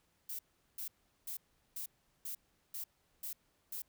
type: noise bursts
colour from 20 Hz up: violet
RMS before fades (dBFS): -42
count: 8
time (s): 0.29-3.82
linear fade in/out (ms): 5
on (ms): 100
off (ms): 390
effects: pink hiss -75 dBFS RMS until 3.88 s